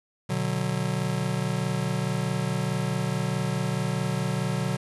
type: chord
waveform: square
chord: B minor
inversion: none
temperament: just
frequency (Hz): 123.47 / 148.16 / 185.21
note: B2 / D3 / F#3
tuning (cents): 0 / +16 / +2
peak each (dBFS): -30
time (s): 0.29-4.77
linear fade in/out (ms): 10
effects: resampled to 24000 Hz + 8-bit